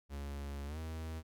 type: tone with pitch glide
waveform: 45% pulse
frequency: 70.5 to 80.05 Hz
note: C#2 to D#2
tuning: +30 to +50 cents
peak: -40 dBFS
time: 0.09-1.23 s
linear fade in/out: 50 ms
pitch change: +220 cents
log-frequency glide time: 0.66-0.78 s
effects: none